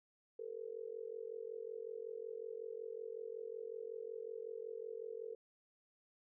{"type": "tone with amplitude modulation", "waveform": "sine", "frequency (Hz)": 452.4, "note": "A4", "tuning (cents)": 48, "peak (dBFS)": -39, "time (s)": [0.39, 5.35], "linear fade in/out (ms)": 5, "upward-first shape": "sine", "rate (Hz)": 45.4, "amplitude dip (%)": 95, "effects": []}